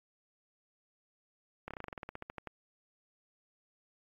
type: slowing click train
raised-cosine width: 0.5 ms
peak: -26 dBFS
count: 16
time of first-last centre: 1.68-2.473 s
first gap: 27 ms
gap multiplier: 1.09
effects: AAC 48 kbps